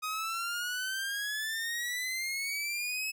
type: exponential sweep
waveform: sawtooth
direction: up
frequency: 1247 to 2598 Hz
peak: -29 dBFS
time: 0.02-3.12 s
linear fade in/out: 20 ms
effects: none